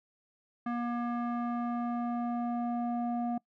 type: tone with low-pass filter sweep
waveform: square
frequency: 238.8 Hz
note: A#3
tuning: 42 cents sharp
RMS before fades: -33 dBFS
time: 0.66-3.38 s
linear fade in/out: 5 ms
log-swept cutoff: 1400 to 720 Hz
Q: 2.1
effects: noise-tail reverb RT60 0.1 s tail -24 dB re dry